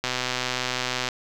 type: click train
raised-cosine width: 0.2 ms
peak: -8 dBFS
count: 133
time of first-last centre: 0.04-1.088 s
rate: 126 Hz
effects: 7-bit